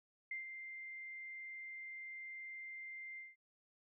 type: tone with ADSR envelope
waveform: sine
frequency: 2093 Hz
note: C7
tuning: in tune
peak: -39 dBFS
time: 0.31-3.36 s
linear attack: 4 ms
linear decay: 130 ms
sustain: -7 dB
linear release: 180 ms
effects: none